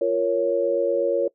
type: chord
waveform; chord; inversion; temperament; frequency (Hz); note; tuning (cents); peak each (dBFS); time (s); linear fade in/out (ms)
sine; Bb minor; second; equal; 349.2 / 466.2 / 554.4; F4 / Bb4 / Db5; 0 / 0 / 0; -26 / -23 / -21; 0.01-1.28; 5
effects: noise-tail reverb RT60 0.1 s tail -21 dB re dry